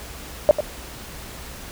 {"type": "tone with echo", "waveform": "sine", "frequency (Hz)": 600, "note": "D5", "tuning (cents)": 37, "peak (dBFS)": -7, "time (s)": [0.49, 0.51], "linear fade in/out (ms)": 0, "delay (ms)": 95, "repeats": 1, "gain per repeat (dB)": -11, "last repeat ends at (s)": 0.605, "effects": ["added 60 Hz sine -42 dBFS peak until 1.71 s", "pink hiss -38 dBFS RMS until 1.71 s"]}